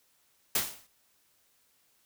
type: noise with exponential decay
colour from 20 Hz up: white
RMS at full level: -24 dBFS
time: 0.55-0.87 s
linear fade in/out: 5 ms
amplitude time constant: 68 ms
effects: white hiss -69 dBFS RMS until 2.05 s